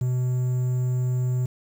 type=tone with quantisation; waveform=triangle; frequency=126.1 Hz; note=B2; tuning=36 cents sharp; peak=-19 dBFS; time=0.01-1.46 s; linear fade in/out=5 ms; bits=8; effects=none